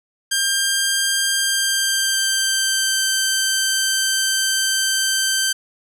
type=tone with pitch glide; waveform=10% pulse; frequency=1595 to 1556.8 Hz; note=G6 to G6; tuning=+30 to -12 cents; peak=-8 dBFS; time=0.31-5.53 s; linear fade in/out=10 ms; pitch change=-42 cents; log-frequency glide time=1.34-3.06 s; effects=none